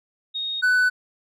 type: tone pair in turn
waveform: sine / triangle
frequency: 3727 / 1495.4 Hz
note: A#7 / F#6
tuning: -1 / +18 cents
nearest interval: octave + major third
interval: 1581 cents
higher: first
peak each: -25 / -14 dBFS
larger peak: second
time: 0.34-0.62 / 0.62-0.9 s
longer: neither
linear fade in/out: 20 ms
effects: none